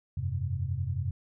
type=chord; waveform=sine; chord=F suspended second; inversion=none; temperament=just; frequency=87.31 / 98.22 / 130.96 Hz; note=F2 / G2 / C3; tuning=0 / +4 / +2 cents; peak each=-33 dBFS; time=0.17-1.11 s; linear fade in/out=5 ms; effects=none